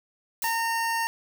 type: noise with exponential decay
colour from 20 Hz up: blue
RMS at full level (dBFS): -29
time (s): 0.42-0.81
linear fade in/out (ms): 2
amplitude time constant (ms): 83
type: tone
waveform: 25% pulse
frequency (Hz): 916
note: A#5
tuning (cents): -31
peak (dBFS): -21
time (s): 0.44-1.07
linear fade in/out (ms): 0
effects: none